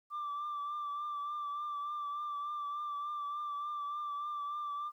sine tone with vibrato, 1174.7 Hz, D6, in tune, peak -34 dBFS, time 0.1-4.92 s, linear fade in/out 50 ms, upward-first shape triangle, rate 3.4 Hz, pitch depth 38 cents each way, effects tanh soft clip ceiling -34 dBFS + 12-bit

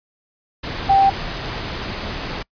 sine tone in noise, 784 Hz, G5, in tune, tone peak -10 dBFS, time 0.89-1.1 s, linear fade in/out 10 ms, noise pink, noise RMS -27 dBFS, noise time 0.63-2.43 s, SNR +14 dB, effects noise-tail reverb RT60 0.1 s tail -26 dB re dry + resampled to 11025 Hz

